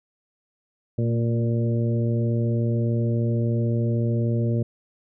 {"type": "harmonic tone with a mistuned harmonic", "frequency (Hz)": 117, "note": "A#2", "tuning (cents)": 7, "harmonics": [1, 2, 3, 4, 5], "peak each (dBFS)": [-21, -27, -31, -33, -35], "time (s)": [0.98, 4.63], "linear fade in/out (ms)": 5, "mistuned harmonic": 2, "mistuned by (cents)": -27, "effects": []}